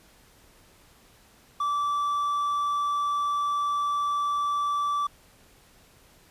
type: tone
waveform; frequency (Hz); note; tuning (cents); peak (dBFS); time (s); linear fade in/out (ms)
triangle; 1161; D6; -20; -22; 1.6-5.07; 5
effects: pink hiss -57 dBFS RMS until 6.3 s + resampled to 32000 Hz